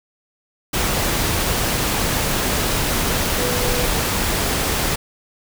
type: tone in noise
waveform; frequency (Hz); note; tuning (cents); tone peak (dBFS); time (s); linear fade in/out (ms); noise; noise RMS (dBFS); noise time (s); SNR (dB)
sine; 493.9; B4; 0; -24; 3.38-3.86; 10; pink; -20; 0.73-4.96; -7
effects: none